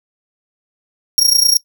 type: tone with amplitude modulation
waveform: sawtooth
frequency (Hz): 5588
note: F8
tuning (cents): 0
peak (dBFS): -4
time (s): 1.18-1.57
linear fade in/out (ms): 0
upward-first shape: sine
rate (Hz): 29.4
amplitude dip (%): 80
effects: noise-tail reverb RT60 0.1 s tail -21 dB re dry